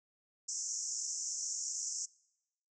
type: band-pass noise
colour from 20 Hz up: white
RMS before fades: -39 dBFS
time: 0.48-2.06 s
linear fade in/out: 10 ms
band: 5500 to 7500 Hz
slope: 96 dB/octave
effects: noise-tail reverb RT60 0.9 s tail -24 dB re dry